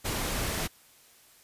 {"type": "noise", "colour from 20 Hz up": "pink", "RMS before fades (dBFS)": -31, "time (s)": [0.04, 0.68], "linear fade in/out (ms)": 20, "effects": ["white hiss -58 dBFS RMS until 1.43 s", "resampled to 32000 Hz"]}